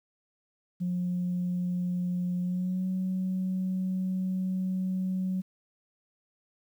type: tone with pitch glide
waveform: sine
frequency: 178.8 to 186.5 Hz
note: F3 to F#3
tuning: +41 to +14 cents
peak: -26 dBFS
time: 0.8-5.42 s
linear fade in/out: 20 ms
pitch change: +73 cents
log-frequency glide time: 2.42-2.86 s
effects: tanh soft clip ceiling -23 dBFS + 10-bit